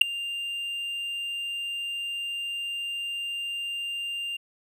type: tone with ADSR envelope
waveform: triangle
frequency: 2794 Hz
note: F7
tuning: in tune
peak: -4 dBFS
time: 0.01-4.37 s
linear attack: 7 ms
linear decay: 3 ms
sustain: -24 dB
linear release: 9 ms
effects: none